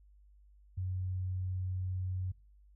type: tone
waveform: sine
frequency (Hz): 92.5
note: F#2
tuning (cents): 0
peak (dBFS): -33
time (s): 0.77-2.32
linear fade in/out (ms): 10
effects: noise-tail reverb RT60 0.4 s tail -23 dB re dry + added 50 Hz sine -58 dBFS peak until 2.75 s